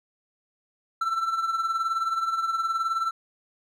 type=tone with tremolo; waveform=triangle; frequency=1338 Hz; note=E6; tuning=25 cents sharp; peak=-19 dBFS; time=1.01-3.11 s; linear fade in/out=5 ms; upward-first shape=triangle; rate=19 Hz; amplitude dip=70%; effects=none